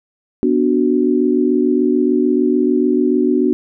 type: chord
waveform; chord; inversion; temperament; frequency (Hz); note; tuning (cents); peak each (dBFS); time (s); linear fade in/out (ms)
sine; B minor; none; equal; 246.9 / 293.7 / 370; B3 / D4 / F#4; 0 / 0 / 0; -16; 0.43-3.53; 0
effects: none